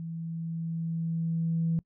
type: tone with level ramp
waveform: sine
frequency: 164.81 Hz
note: E3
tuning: in tune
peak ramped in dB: -34 to -23 dBFS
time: 0-1.79 s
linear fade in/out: 0 ms
effects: noise-tail reverb RT60 0.1 s tail -23 dB re dry + tanh soft clip ceiling -19 dBFS